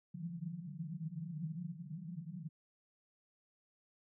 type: band-pass noise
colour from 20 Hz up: pink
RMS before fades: -44 dBFS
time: 0.14-2.49 s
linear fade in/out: 10 ms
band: 150 to 180 Hz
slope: 96 dB/octave
effects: none